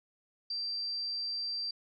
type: tone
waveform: sine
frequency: 4699 Hz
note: D8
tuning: in tune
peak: -33 dBFS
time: 0.5-1.71 s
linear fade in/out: 5 ms
effects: none